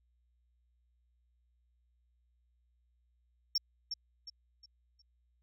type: tone with echo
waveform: sine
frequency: 5470 Hz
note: F8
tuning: 37 cents flat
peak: -25 dBFS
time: 3.55-3.58 s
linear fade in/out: 5 ms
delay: 360 ms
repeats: 4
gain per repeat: -9 dB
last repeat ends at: 5.02 s
effects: tanh soft clip ceiling -26 dBFS + added 60 Hz sine -70 dBFS peak until 5.42 s